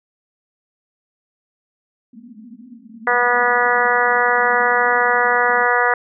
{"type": "band-pass noise", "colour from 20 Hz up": "white", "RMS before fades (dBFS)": -40, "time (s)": [2.13, 5.67], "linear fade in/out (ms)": 5, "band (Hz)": [210, 250], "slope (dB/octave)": 96}
{"type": "harmonic tone", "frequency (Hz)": 243.5, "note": "B3", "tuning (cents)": -24, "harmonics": [2, 3, 4, 5, 6, 7, 8], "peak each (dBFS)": [-21, -21, -21, -21, -21, -21, -21], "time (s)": [3.07, 5.94], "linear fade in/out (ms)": 2}
{"effects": []}